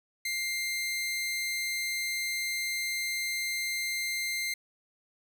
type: tone pair together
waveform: sawtooth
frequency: 2100 / 4008 Hz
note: C7 / B7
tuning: +6 / +25 cents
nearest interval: major seventh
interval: 1119 cents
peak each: -27 / -38 dBFS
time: 0.25-4.54 s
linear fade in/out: 5 ms
effects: none